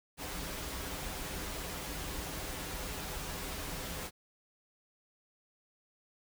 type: noise with comb filter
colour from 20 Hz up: pink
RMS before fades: -40 dBFS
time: 0.17-4.11 s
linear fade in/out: 50 ms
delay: 8.7 ms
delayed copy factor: -0.55
effects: none